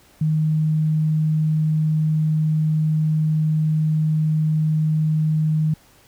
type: tone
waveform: sine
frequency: 155.56 Hz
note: D#3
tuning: in tune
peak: -16 dBFS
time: 0.21-5.74 s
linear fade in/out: 5 ms
effects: pink hiss -53 dBFS RMS until 6.07 s